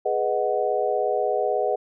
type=chord; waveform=sine; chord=G# minor seventh; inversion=none; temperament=equal with one note detuned; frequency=417.5 / 493.9 / 622.3 / 740 Hz; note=G#4 / B4 / D#5 / F#5; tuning=+9 / 0 / 0 / 0 cents; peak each=-26 dBFS; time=0.05-1.76 s; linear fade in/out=10 ms; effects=none